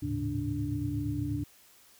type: tone cluster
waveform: sine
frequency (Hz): 75.5 / 105.4 / 113.8 / 137.8 / 292.5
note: D2 / G#2 / A#2 / C#3 / D4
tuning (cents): +48 / +26 / -41 / -10 / -7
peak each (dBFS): -39 / -35 / -39 / -37 / -33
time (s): 0.02-1.44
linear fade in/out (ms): 10
effects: white hiss -59 dBFS RMS until 1.99 s